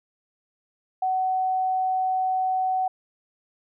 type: tone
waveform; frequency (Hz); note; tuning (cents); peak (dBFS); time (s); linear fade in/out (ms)
sine; 750; F#5; +23; -21; 1.02-2.88; 5
effects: none